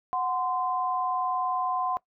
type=tone pair together; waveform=sine; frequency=737 / 1033.7 Hz; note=F#5 / C6; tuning=-7 / -21 cents; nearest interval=tritone; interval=586 cents; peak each=-28 dBFS; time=0.13-1.97 s; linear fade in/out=0 ms; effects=noise-tail reverb RT60 0.1 s tail -20 dB re dry